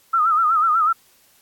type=tone with vibrato; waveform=sine; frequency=1287 Hz; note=E6; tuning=42 cents flat; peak=-14 dBFS; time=0.13-0.93 s; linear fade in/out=10 ms; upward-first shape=sine; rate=8.1 Hz; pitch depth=100 cents each way; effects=white hiss -56 dBFS RMS until 1.41 s + AAC 64 kbps